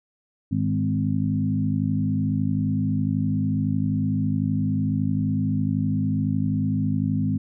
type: harmonic tone with a mistuned harmonic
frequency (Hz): 51.91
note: G#1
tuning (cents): 0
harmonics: 2 / 3 / 4 / 5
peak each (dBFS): -26 / -26 / -26 / -26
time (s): 0.51-7.38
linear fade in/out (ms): 10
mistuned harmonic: 3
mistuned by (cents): +17
effects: none